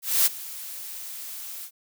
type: noise with ADSR envelope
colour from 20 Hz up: blue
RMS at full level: -18 dBFS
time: 0.02-1.71 s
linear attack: 240 ms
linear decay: 22 ms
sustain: -19 dB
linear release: 72 ms
effects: none